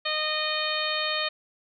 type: harmonic tone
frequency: 615 Hz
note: D#5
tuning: 20 cents flat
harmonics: 1 / 2 / 3 / 4 / 5 / 6 / 7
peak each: -33 / -33 / -33 / -33 / -33 / -33 / -33 dBFS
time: 0.05-1.29 s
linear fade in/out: 10 ms
effects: none